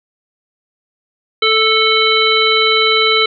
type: harmonic tone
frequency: 440 Hz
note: A4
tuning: in tune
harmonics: 1 / 3 / 5 / 7 / 9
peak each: -16 / -16 / -16 / -16 / -16 dBFS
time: 1.42-3.26 s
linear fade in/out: 5 ms
effects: none